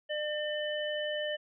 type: harmonic tone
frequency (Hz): 601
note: D5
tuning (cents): +40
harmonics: 1 / 3 / 5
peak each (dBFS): -33 / -38 / -38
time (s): 0.09-1.37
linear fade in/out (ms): 20
effects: none